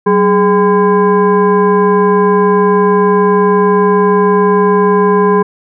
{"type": "tone with frequency modulation", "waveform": "sine", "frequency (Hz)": 415.3, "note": "G#4", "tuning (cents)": 0, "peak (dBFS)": -6, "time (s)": [0.06, 5.43], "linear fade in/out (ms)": 10, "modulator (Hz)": 604, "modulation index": 1.1, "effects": []}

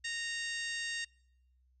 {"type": "harmonic tone with a mistuned harmonic", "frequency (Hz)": 927, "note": "A#5", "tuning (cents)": -10, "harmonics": [2, 3, 4, 5, 6, 7, 8, 9], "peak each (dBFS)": [-38, -42, -44, -46, -48, -49, -50, -51], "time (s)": [0.04, 1.05], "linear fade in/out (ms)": 10, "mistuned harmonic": 9, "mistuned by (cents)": 16, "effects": ["noise-tail reverb RT60 0.8 s tail -26 dB re dry", "added 63 Hz sine -66 dBFS peak until 1.8 s"]}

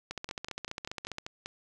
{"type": "two click trains", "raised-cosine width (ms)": 0.2, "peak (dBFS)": [-19, -21], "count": [17, 7], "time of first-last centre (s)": [[0.11, 1.184], [0.29, 1.46]], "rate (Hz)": [14.9, 5.13], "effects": []}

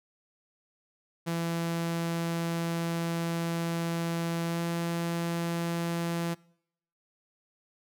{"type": "tone with pitch glide", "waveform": "sawtooth", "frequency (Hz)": [167.8, 169.26], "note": ["E3", "E3"], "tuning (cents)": [31, 46], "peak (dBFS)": -25, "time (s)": [1.26, 6.35], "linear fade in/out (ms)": 20, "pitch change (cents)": 15, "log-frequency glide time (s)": [4.46, 4.6], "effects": ["noise-tail reverb RT60 0.7 s tail -24 dB re dry"]}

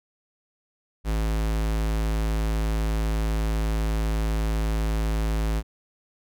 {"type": "tone", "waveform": "square", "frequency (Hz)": 54, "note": "A1", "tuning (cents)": -32, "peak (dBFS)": -23, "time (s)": [1.04, 5.63], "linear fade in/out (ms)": 50, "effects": []}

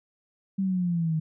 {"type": "exponential sweep", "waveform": "sine", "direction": "down", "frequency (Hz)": [196, 155.56], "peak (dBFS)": -23, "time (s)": [0.58, 1.2], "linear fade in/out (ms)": 10, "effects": []}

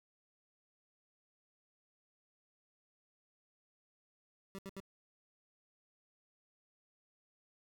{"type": "tone bursts", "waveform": "25% pulse", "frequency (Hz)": 194.6, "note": "G3", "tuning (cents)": -12, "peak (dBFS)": -40, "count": 3, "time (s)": [4.55, 4.802], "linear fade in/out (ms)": 0, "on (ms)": 36, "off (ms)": 72, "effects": []}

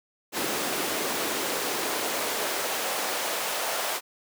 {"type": "noise with high-pass filter sweep", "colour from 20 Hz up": "pink", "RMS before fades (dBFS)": -29, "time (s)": [0.32, 4.01], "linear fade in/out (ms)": 50, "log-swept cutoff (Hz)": [300, 670], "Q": 1.2, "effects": []}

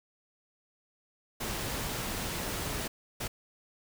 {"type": "noise bursts at uneven times", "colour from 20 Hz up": "pink", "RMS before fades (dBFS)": -35, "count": 2, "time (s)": [[1.4, 2.88], [3.2, 3.28]], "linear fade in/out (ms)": 10, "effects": []}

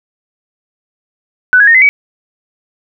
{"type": "tone with pitch steps", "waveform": "sine", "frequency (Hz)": [1497, 1661, 1843, 2045, 2269], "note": ["F#6", "G#6", "A#6", "C7", "C#7"], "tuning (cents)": [20, 0, -20, -40, 40], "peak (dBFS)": -3, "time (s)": [1.53, 1.89], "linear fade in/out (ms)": 0, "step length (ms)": 72, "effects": []}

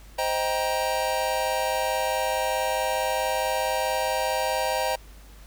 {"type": "chord", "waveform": "square", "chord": "C minor seventh", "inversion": "none", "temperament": "just", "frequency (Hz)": [523.3, 627.9, 784.9, 941.9], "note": ["C5", "Eb5", "G5", "Bb5"], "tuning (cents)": [0, 16, 2, 18], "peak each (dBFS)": -30, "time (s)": [0.18, 4.96], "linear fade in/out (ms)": 10, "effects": ["added 50 Hz sine -45 dBFS peak until 5.46 s", "pink hiss -53 dBFS RMS until 5.46 s"]}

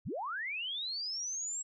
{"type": "linear sweep", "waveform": "sine", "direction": "up", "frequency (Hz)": [49, 7710], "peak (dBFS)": -35, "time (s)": [0.05, 1.63], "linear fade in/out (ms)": 20, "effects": []}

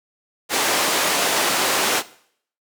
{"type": "band-pass noise", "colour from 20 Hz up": "pink", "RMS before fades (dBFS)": -20, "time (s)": [0.49, 2.03], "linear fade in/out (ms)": 50, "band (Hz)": [430, 12000], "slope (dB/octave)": 12, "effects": ["noise-tail reverb RT60 0.6 s tail -18 dB re dry"]}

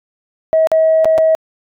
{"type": "tone with dropouts", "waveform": "sine", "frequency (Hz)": 640, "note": "D#5", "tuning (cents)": 49, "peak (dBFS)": -7, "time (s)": [0.53, 1.35], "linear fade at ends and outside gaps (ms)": 0, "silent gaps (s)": [[0.671, 0.717], [1.046, 1.055], [1.179, 1.184]], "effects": ["tanh soft clip ceiling -4 dBFS"]}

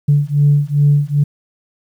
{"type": "beating tone pair", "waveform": "sine", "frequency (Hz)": [143.7, 146.2], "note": ["D3", "D3"], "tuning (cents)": [-37, -7], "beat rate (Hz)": 2.5, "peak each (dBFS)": -12, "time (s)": [0.08, 1.24], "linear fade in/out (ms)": 10, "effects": ["tanh soft clip ceiling -3 dBFS", "8-bit"]}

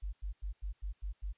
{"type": "tone bursts", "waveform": "sine", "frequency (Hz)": 48.89, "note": "G1", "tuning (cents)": -4, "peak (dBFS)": -35, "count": 7, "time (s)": [0.02, 1.33], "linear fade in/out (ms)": 20, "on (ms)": 110, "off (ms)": 90, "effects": ["white hiss -74 dBFS RMS until 1.37 s", "resampled to 8000 Hz"]}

